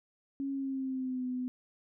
sine tone with pitch glide, 274.8 to 252 Hz, C#4 to B3, -15 to +35 cents, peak -32 dBFS, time 0.4-1.48 s, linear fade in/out 0 ms, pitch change -150 cents, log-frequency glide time 0.51-1.26 s, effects none

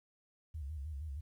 sine tone with vibrato, 73.6 Hz, D2, 4 cents sharp, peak -39 dBFS, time 0.54-1.21 s, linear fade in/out 10 ms, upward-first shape square, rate 6.4 Hz, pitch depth 120 cents each way, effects 12-bit

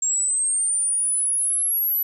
sine linear sweep, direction up, 7460 to 11950 Hz, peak -19 dBFS, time 0.02-2.03 s, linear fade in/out 5 ms, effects none

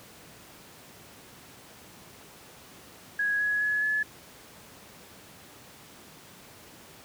sine tone with pitch steps, 1661.2 / 1678.6 / 1696.1 / 1713.8 Hz, G#6 / G#6 / G#6 / A6, 0 / +18 / +36 / -46 cents, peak -24 dBFS, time 3.19-4.03 s, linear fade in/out 5 ms, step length 210 ms, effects pink hiss -50 dBFS RMS until 7.04 s + high-pass 100 Hz 12 dB/octave

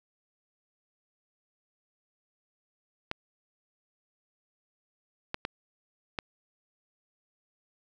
clicks, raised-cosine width 0.3 ms, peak -15 dBFS, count 4, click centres 3.114 / 5.344 / 5.451 / 6.188 s, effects none

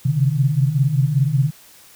sine tone cluster, 130.7 / 135.9 / 152.9 Hz, C3 / C#3 / D#3, -1 / -34 / -30 cents, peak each -19 dBFS, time 0.05-1.51 s, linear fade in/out 10 ms, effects white hiss -47 dBFS RMS until 1.95 s

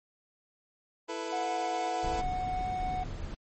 25% pulse chord, E suspended fourth, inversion none, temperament equal with one note detuned, 332.3 / 440 / 493.9 Hz, E4 / A4 / B4, +14 / 0 / 0 cents, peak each -35 dBFS, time 1.08-2.22 s, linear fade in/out 20 ms
triangle tone with pitch glide, 731 to 738.2 Hz, F#5 to F#5, -21 to -4 cents, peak -29 dBFS, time 1.32-3.04 s, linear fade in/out 10 ms, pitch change +17 cents, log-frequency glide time 1.75-2.6 s
brown noise, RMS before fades -37 dBFS, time 2.03-3.35 s, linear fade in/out 10 ms
effects MP3 32 kbps

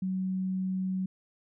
sine tone, 187.5 Hz, F#3, 23 cents sharp, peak -28 dBFS, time 0.02-1.06 s, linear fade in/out 5 ms, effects none

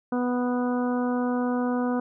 harmonic tone, 246.9 Hz, B3, in tune, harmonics 1 / 2 / 3 / 4 / 5 / 6, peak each -24 / -30 / -34 / -36 / -38 / -40 dBFS, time 0.12-2 s, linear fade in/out 5 ms, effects none

